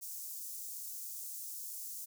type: high-pass noise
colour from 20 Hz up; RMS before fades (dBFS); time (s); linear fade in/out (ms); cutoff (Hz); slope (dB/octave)
white; -44; 0.01-2.06; 20; 6100; 24
effects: none